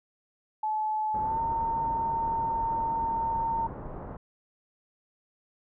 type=tone with pitch glide; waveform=sine; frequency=862 to 911.1 Hz; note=A5 to A#5; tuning=-36 to -40 cents; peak=-26 dBFS; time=0.63-3.67 s; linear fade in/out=5 ms; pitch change=+96 cents; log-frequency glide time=1.2-1.4 s
type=low-pass noise; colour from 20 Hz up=pink; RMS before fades=-39 dBFS; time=1.14-4.17 s; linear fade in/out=5 ms; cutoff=1100 Hz; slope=24 dB/octave
effects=none